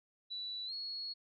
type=tone with pitch glide; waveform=sine; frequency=3951 to 4334 Hz; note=B7 to C#8; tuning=0 to -40 cents; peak=-39 dBFS; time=0.3-1.14 s; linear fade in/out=20 ms; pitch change=+160 cents; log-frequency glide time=0.66-0.73 s; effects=none